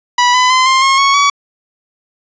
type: tone with pitch steps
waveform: sawtooth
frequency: 980 / 1004.1 / 1028.7 / 1054 / 1079.9 / 1106.4 / 1133.6 Hz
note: B5 / B5 / C6 / C6 / C#6 / C#6 / C#6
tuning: -14 / +28 / -30 / +12 / -46 / -4 / +38 cents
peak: -4 dBFS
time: 0.18-1.3 s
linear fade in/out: 5 ms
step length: 160 ms
effects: resampled to 16000 Hz + 7-bit